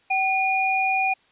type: tone pair together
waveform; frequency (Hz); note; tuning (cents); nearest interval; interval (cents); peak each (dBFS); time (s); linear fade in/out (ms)
sine; 765.1 / 2436; G5 / D#7; -42 / -37; octave + minor sixth; 2005; -22; 0.1-1.14; 10
effects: white hiss -60 dBFS RMS until 1.31 s + resampled to 8000 Hz